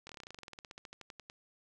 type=slowing click train; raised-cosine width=0.2 ms; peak=-30 dBFS; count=24; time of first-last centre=0.07-1.299 s; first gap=23 ms; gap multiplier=1.07; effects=none